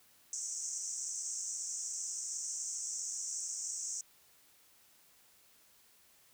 pink band-pass noise, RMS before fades -40 dBFS, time 0.33-4.01 s, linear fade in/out 2 ms, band 5700 to 8200 Hz, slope 96 dB/octave, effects white hiss -65 dBFS RMS until 6.33 s

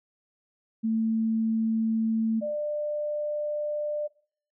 sine tone pair in turn, 223.2 / 595.9 Hz, A3 / D5, +25 / +25 cents, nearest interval octave + perfect fourth, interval 1700 cents, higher second, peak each -23 / -27 dBFS, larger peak first, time 0.83-2.41 / 2.41-4.08 s, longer second, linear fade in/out 20 ms, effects noise-tail reverb RT60 0.5 s tail -19 dB re dry

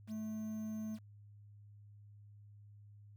triangle tone with quantisation, 217 Hz, A3, 24 cents flat, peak -37 dBFS, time 0.07-0.99 s, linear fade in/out 50 ms, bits 10, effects added 103 Hz sine -55 dBFS peak until 3.16 s

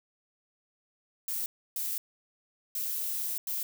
violet noise bursts at uneven times, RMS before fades -33 dBFS, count 4, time 1.28-1.46 / 1.76-1.98 / 2.75-3.38 / 3.47-3.63 s, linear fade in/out 2 ms, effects none

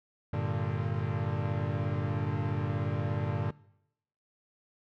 40% pulse chord, G minor, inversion none, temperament equal with one note detuned, 98 / 114.87 / 146.83 Hz, G2 / Bb2 / D3, 0 / -25 / 0 cents, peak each -33 dBFS, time 0.33-3.51 s, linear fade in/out 5 ms, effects noise-tail reverb RT60 0.8 s tail -21 dB re dry + low-pass 2000 Hz 12 dB/octave

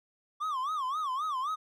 triangle tone with vibrato, 1137 Hz, C#6, 44 cents sharp, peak -28 dBFS, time 0.4-1.56 s, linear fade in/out 20 ms, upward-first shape sine, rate 3.8 Hz, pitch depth 200 cents each way, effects none

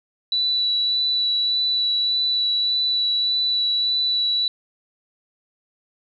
sine tone with vibrato, 3951 Hz, B7, in tune, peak -18 dBFS, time 0.32-4.48 s, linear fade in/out 2 ms, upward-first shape sine, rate 1.7 Hz, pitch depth 11 cents each way, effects none

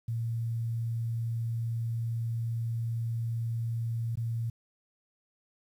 sine tone with dropouts, 115.3 Hz, A#2, 19 cents flat, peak -29 dBFS, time 0.08-4.5 s, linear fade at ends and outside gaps 5 ms, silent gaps 4.156-4.172 s, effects 10-bit

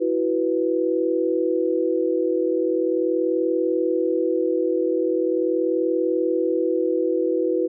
sine chord, E suspended second, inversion none, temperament equal with one note detuned, 329.6 / 370 / 492.5 Hz, E4 / F#4 / B4, 0 / 0 / -5 cents, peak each -23 dBFS, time 0-7.68 s, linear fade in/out 20 ms, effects none

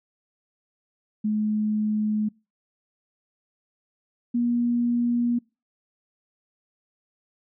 sine tone pair in turn, 213.1 / 239.2 Hz, G#3 / A#3, +45 / +45 cents, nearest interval major second, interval 200 cents, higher second, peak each -21 / -20 dBFS, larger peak second, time 1.24-2.29 / 4.34-5.39 s, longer neither, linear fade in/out 10 ms, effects noise-tail reverb RT60 0.3 s tail -26 dB re dry

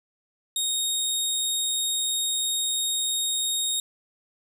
20% pulse tone, 3729 Hz, A#7, in tune, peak -18 dBFS, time 0.56-3.8 s, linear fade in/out 2 ms, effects none

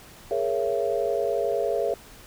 sine chord, A# half-diminished seventh, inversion third, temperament equal with one note detuned, 415.3 / 466.2 / 554.4 / 673.1 Hz, G#4 / A#4 / C#5 / E5, 0 / 0 / 0 / +36 cents, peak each -28 dBFS, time 0.31-1.94 s, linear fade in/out 2 ms, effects pink hiss -48 dBFS RMS until 2.26 s

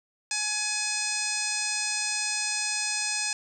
harmonic tone with a mistuned harmonic, 842 Hz, G#5, 24 cents sharp, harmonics 1 / 2 / 3 / 4 / 5 / 6 / 7 / 8 / 9 / 10, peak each -40 / -37 / -33 / -43 / -38 / -33 / -37 / -35 / -42 / -33 dBFS, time 0.31-3.33 s, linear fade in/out 2 ms, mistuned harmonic 4, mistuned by +59 cents, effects 10-bit

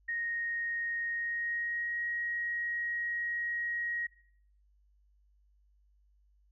sine tone with pitch glide, 1864.7 to 1890.7 Hz, A#6 to A#6, 0 to +24 cents, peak -32 dBFS, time 0.08-4.07 s, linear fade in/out 10 ms, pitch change +24 cents, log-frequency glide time 1.1-1.98 s, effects noise-tail reverb RT60 0.6 s tail -20 dB re dry + added 50 Hz sine -64 dBFS peak until 6.51 s

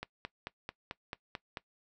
click train, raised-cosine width 0.3 ms, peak -22 dBFS, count 8, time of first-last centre 0.03-1.572 s, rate 4.54 Hz, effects noise-tail reverb RT60 0.1 s tail -20 dB re dry

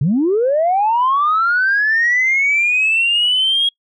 sine linear sweep, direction up, 123.7 to 3303 Hz, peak -11 dBFS, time 0.01-3.69 s, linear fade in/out 5 ms, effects noise-tail reverb RT60 0.1 s tail -25 dB re dry + tanh soft clip ceiling -8 dBFS

